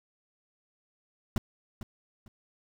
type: noise with echo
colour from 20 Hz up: brown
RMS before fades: -24 dBFS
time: 1.36-1.38 s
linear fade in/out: 2 ms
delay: 450 ms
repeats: 2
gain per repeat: -12 dB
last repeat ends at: 2.28 s
effects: none